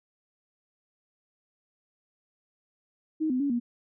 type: tone with pitch steps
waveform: sine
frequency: 313.6 / 254.2 / 282.8 / 239.3 Hz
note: D#4 / C4 / C#4 / A#3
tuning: +14 / -50 / +35 / +46 cents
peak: -24 dBFS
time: 3.2-3.6 s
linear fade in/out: 20 ms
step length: 100 ms
effects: none